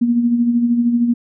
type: tone with tremolo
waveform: sine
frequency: 237.8 Hz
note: A#3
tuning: 35 cents sharp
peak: -10 dBFS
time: 0.01-1.14 s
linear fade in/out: 10 ms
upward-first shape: sine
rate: 13 Hz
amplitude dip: 50%
effects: none